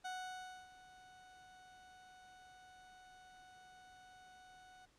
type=tone with ADSR envelope; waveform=30% pulse; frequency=740 Hz; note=F#5; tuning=in tune; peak=-39 dBFS; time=0.04-4.86 s; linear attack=15 ms; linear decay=620 ms; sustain=-17 dB; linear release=13 ms; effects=pink hiss -72 dBFS RMS until 4.98 s + low-pass 8000 Hz 12 dB/octave